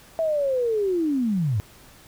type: linear sweep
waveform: sine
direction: down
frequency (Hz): 660 to 93.6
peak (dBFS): -20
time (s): 0.19-1.6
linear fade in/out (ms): 0
effects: pink hiss -50 dBFS RMS until 2.07 s